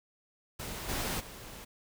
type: noise with level steps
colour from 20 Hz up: pink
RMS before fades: -40 / -34 / -47 dBFS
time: 0.59-1.65 s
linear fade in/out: 10 ms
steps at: 0.88 / 1.19 s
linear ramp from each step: 20 ms
effects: none